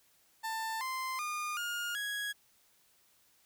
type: tone with pitch steps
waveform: 30% pulse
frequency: 890 / 1040.2 / 1215.8 / 1421 / 1660.8 Hz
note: A5 / C6 / D#6 / F6 / G#6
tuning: +20 / -10 / -40 / +30 / 0 cents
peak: -32 dBFS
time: 0.43-2.33 s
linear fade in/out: 20 ms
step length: 380 ms
effects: white hiss -68 dBFS RMS until 3.45 s